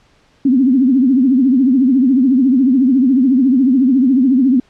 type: tone with vibrato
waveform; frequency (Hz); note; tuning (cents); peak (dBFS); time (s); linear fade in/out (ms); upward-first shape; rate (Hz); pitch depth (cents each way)
sine; 260; C4; -11; -8; 0.45-4.6; 5; triangle; 14; 170
effects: pink hiss -53 dBFS RMS until 4.69 s + low-pass 5000 Hz 12 dB/octave